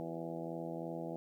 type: harmonic tone with a mistuned harmonic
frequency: 83 Hz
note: E2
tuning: 12 cents sharp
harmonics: 2 / 3 / 4 / 5 / 6 / 7 / 8 / 9 / 10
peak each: -45 / -49 / -44 / -54 / -46 / -50 / -47 / -53 / -54 dBFS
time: 0-1.16 s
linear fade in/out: 0 ms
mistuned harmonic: 5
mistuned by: -58 cents
effects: 12-bit